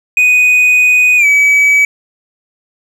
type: tone with pitch glide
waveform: triangle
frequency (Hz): 2489 to 2282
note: D#7 to C#7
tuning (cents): 0 to +50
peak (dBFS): -4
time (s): 0.17-1.85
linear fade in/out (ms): 2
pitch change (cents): -150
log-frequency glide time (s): 1.17-1.26
effects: none